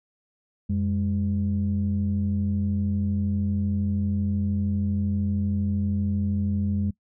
sine tone pair together, 90.6 / 203.4 Hz, F#2 / G#3, -36 / -36 cents, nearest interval octave + major second, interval 1400 cents, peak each -24 dBFS, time 0.69-6.91 s, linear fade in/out 10 ms, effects noise-tail reverb RT60 0.1 s tail -21 dB re dry + tanh soft clip ceiling -16 dBFS

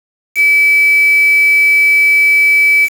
sine tone with quantisation, 2300 Hz, D7, 37 cents flat, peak -6 dBFS, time 0.35-2.89 s, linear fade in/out 50 ms, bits 4, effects none

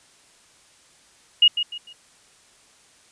sine tone with echo, 2869 Hz, F7, 46 cents sharp, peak -10 dBFS, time 1.42-1.48 s, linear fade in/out 5 ms, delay 150 ms, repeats 3, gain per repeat -10 dB, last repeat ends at 1.93 s, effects white hiss -55 dBFS RMS until 3.11 s + resampled to 22050 Hz

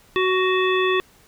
harmonic tone with a mistuned harmonic, 372.2 Hz, F#4, 10 cents sharp, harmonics 1 / 3 / 5 / 7 / 9, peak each -19 / -24 / -26 / -27 / -29 dBFS, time 0.16-1 s, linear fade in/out 0 ms, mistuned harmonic 9, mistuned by +54 cents, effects pink hiss -54 dBFS RMS until 1.27 s

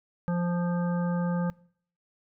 harmonic tone, 174.61 Hz, F3, in tune, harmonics 1 / 3 / 5 / 7 / 9, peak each -25 / -35 / -39 / -42 / -44 dBFS, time 0.28-1.5 s, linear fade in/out 0 ms, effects noise-tail reverb RT60 0.6 s tail -24 dB re dry

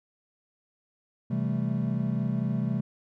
triangle chord, A minor seventh, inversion first, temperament equal, 130.81 / 164.81 / 196 / 220 Hz, C3 / E3 / G3 / A3, 0 / 0 / 0 / 0 cents, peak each -28 / -31 / -29 / -29 dBFS, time 1.3-2.81 s, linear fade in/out 10 ms, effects none

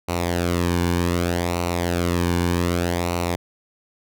sawtooth tone with flanger, 87 Hz, F2, 6 cents flat, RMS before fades -22 dBFS, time 0.08-3.36 s, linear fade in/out 10 ms, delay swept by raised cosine 0.59 to 1.56 ms, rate 0.65 Hz, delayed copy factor -0.65, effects none

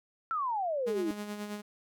sine exponential sweep, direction down, 1373 to 301.7 Hz, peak -29 dBFS, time 0.31-1.11 s, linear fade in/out 0 ms
sawtooth tone with tremolo, 207.7 Hz, G#3, in tune, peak -31 dBFS, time 0.86-1.62 s, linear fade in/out 20 ms, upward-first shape sine, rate 9.3 Hz, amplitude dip 50%
effects none

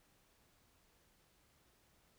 silence, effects pink hiss -72 dBFS RMS until 2.18 s

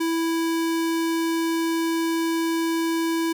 square tone, 329.6 Hz, E4, in tune, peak -22 dBFS, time 0-3.33 s, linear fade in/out 10 ms, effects none

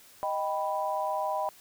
sine chord, Eb augmented, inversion none, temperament equal, 622.3 / 784 / 987.8 Hz, Eb5 / G5 / B5, 0 / 0 / 0 cents, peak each -32 dBFS, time 0.23-1.49 s, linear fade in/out 0 ms, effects white hiss -55 dBFS RMS until 1.6 s

